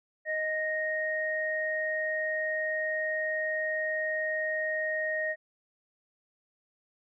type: tone pair together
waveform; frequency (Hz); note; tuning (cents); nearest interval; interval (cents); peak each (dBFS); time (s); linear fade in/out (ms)
sine; 623.8 / 1864.7; D#5 / A#6; +4 / 0; octave + perfect fifth; 1896; -32 / -30; 0.25-5.36; 50
effects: none